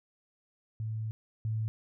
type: tone pair in turn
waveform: sine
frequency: 110 / 110 Hz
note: A2 / A2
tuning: 0 / 0 cents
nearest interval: unison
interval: 0 cents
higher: neither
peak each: -32 / -29 dBFS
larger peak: second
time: 0.8-1.11 / 1.45-1.68 s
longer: first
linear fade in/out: 0 ms
effects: none